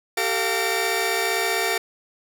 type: tone cluster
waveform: sawtooth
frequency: 387.2 / 448.9 / 699 / 1831 / 2308 Hz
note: G4 / A4 / F5 / A#6 / D7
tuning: -21 / +35 / +1 / -32 / -31 cents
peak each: -24 dBFS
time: 0.17-1.78 s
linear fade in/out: 5 ms
effects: none